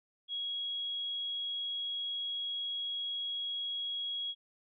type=tone; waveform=sine; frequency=3314 Hz; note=G#7; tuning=4 cents flat; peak=-34 dBFS; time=0.28-4.35 s; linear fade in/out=50 ms; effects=none